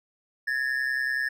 triangle ring-modulated tone, 1742 Hz, A6, 18 cents flat, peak -20 dBFS, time 0.47-1.29 s, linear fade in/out 10 ms, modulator 65.3 Hz, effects none

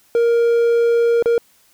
triangle tone with dropouts, 468.2 Hz, A#4, 8 cents sharp, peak -10 dBFS, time 0.15-1.38 s, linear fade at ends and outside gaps 1 ms, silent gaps 1.225-1.258 s, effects white hiss -55 dBFS RMS until 1.73 s

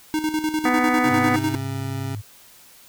square tone with tremolo, 310 Hz, D#4, 6 cents flat, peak -20 dBFS, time 0.14-1.55 s, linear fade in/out 0 ms, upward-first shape square, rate 10 Hz, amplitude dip 60%
harmonic tone, 248.4 Hz, B3, 10 cents sharp, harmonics 1 / 2 / 3 / 4 / 5 / 6 / 7 / 8 / 9, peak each -22 / -28 / -24 / -33 / -25 / -34 / -30 / -28 / -30 dBFS, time 0.65-1.36 s, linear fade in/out 2 ms
25% pulse tone with pitch glide, 132.2 to 135.21 Hz, C3 to C#3, +18 to -43 cents, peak -24 dBFS, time 1.05-2.15 s, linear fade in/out 2 ms, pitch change +39 cents, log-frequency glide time 1.24-1.66 s
sine tone, 104.4 Hz, G#2, 10 cents sharp, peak -28 dBFS, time 1.1-2.22 s, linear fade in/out 20 ms
effects white hiss -49 dBFS RMS until 2.88 s

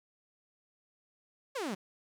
sawtooth exponential sweep, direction down, 585 to 174.61 Hz, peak -30 dBFS, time 1.55-1.75 s, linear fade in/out 10 ms, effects low-pass 10000 Hz 12 dB/octave + 10-bit

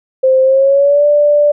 sine tone with pitch glide, 523.3 to 587.4 Hz, C5 to D5, 0 to 0 cents, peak -6 dBFS, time 0.23-1.52 s, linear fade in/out 10 ms, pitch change +200 cents, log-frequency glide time 0.42-1.06 s, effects none

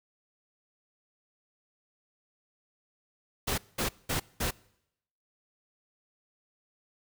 pink noise bursts, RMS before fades -30 dBFS, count 4, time 3.47-4.51 s, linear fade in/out 10 ms, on 110 ms, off 200 ms, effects noise-tail reverb RT60 0.8 s tail -24 dB re dry

